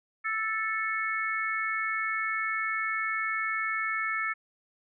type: harmonic tone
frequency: 440 Hz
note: A4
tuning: in tune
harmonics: 3 / 4 / 5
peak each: -32 / -32 / -32 dBFS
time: 0.24-4.34 s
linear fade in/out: 20 ms
effects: none